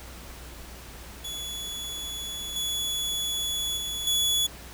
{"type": "tone with level steps", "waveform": "sawtooth", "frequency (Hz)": 3400, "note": "G#7", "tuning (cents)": 40, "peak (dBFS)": [-30, -24, -27, -19], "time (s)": [1.24, 4.47], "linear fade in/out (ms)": 10, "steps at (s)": [2.56, 3.77, 4.07], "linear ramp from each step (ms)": 2, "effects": ["added 60 Hz sine -45 dBFS peak until 4.73 s", "pink hiss -45 dBFS RMS until 4.73 s"]}